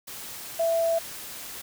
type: tone in noise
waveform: sine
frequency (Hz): 664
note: E5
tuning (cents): +12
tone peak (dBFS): -21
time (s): 0.59-0.99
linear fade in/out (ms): 10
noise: white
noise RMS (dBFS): -39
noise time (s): 0.07-1.62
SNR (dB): +15
effects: none